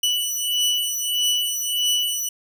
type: beating tone pair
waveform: sawtooth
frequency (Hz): 2960 / 2961.6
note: F#7 / F#7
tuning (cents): 0 / +1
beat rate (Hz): 1.6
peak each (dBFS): -20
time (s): 0.03-2.29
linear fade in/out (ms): 5
effects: none